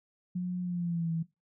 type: tone with pitch glide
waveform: sine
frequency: 180 to 164.11 Hz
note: F#3 to E3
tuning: -47 to -7 cents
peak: -29 dBFS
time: 0.35-1.23 s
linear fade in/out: 10 ms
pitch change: -160 cents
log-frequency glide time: 0.62-1.12 s
effects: noise-tail reverb RT60 0.2 s tail -17 dB re dry